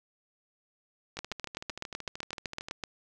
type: two click trains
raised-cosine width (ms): 0.2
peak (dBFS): -22 / -17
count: 21 / 14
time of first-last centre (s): 1.17-2.685 / 1.19-2.838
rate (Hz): 13.2 / 7.89
effects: none